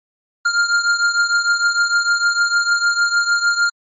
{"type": "beating tone pair", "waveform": "square", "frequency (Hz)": [1400, 1406.6], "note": ["F6", "F6"], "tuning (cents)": [4, 12], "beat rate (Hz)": 6.6, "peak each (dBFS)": [-16, -20], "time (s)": [0.45, 3.7], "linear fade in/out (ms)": 10, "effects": ["MP3 32 kbps"]}